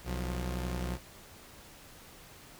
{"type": "tone pair together", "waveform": "sawtooth", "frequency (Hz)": [62.99, 177.6], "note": ["B1", "F3"], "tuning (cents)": [35, 29], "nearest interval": "octave + tritone", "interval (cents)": 1794, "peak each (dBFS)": [-30, -35], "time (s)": [0.04, 0.99], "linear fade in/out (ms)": 50, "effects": ["pink hiss -53 dBFS RMS until 2.59 s"]}